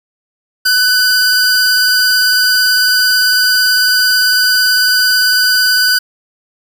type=tone pair together; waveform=45% pulse; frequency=1500 / 4791 Hz; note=F#6 / D8; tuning=+23 / +34 cents; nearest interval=octave + minor sixth; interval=2011 cents; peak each=-11 dBFS; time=0.65-5.99 s; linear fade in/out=10 ms; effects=none